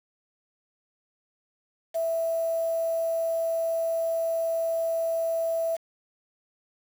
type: tone with quantisation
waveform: sine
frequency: 659.3 Hz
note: E5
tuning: in tune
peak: -24 dBFS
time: 1.94-5.77 s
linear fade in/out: 20 ms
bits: 7
effects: none